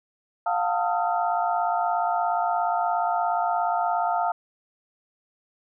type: tone cluster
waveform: sine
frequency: 705 / 762 / 896 / 1262 / 1370 Hz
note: F5 / G5 / A5 / D#6 / F6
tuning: +16 / -49 / +31 / +24 / -34 cents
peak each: -24 / -32 / -27 / -31 / -33 dBFS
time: 0.46-4.32 s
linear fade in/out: 5 ms
effects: none